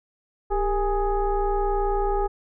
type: tone with frequency modulation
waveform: sine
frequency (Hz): 397.6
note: G4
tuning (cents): +25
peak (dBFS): -20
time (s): 0.5-2.28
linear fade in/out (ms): 20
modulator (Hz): 427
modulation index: 1.3
effects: none